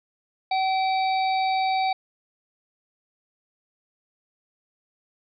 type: harmonic tone with a mistuned harmonic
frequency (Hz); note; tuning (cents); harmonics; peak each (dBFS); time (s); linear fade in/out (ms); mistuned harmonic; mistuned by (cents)
761; F#5; +48; 1 / 3 / 5 / 6; -21 / -31 / -35 / -37; 0.51-1.93; 5; 3; +27
effects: none